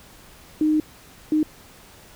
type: tone bursts at uneven times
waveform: sine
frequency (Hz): 307.8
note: D#4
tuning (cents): -19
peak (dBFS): -16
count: 2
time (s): 0.61-0.8 / 1.32-1.43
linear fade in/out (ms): 2
effects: pink hiss -48 dBFS RMS until 2.15 s